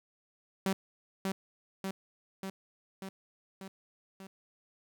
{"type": "tone with echo", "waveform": "sawtooth", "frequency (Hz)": 192.2, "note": "G3", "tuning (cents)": -34, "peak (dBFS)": -24, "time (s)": [0.66, 0.73], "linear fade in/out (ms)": 2, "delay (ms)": 590, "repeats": 6, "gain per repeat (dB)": -3, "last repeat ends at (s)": 4.27, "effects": ["11-bit"]}